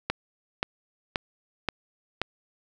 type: click train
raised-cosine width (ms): 0.3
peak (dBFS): -9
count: 5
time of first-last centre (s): 0.1-2.216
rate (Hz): 1.89
effects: none